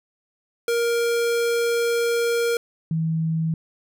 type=tone pair in turn; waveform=square / sine; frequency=469 / 161.47 Hz; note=A#4 / E3; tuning=+11 / -35 cents; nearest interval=octave + tritone; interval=1846 cents; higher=first; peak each=-20 dBFS; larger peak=neither; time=0.68-2.57 / 2.91-3.54 s; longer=first; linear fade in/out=2 ms; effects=none